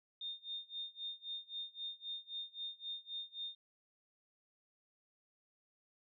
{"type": "tone with tremolo", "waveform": "sine", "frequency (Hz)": 3647, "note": "A#7", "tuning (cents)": -39, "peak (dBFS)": -39, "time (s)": [0.21, 3.55], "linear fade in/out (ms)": 2, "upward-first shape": "sine", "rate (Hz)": 3.8, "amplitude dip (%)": 95, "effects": []}